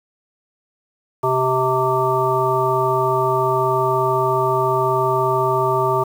harmonic tone, 129.6 Hz, C3, 16 cents flat, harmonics 1 / 3 / 5 / 7 / 9, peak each -25 / -20 / -23 / -21 / -21 dBFS, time 1.23-6.04 s, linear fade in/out 10 ms, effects 7-bit

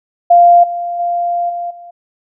sine tone with level steps, 696 Hz, F5, 6 cents flat, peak -3 / -17 / -13 / -18 / -31 dBFS, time 0.3-1.91 s, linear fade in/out 10 ms, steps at 0.63 / 0.99 / 1.49 / 1.7 s, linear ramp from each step 10 ms, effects none

